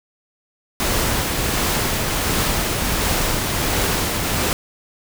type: noise with tremolo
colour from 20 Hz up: pink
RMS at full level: -19 dBFS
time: 0.8-4.53 s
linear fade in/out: 0 ms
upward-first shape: triangle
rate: 1.4 Hz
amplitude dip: 30%
effects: none